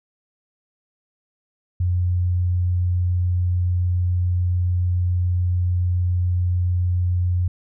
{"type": "tone", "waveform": "sine", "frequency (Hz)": 89.3, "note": "F2", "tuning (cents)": 39, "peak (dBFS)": -17, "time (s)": [1.8, 7.48], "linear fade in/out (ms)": 5, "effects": []}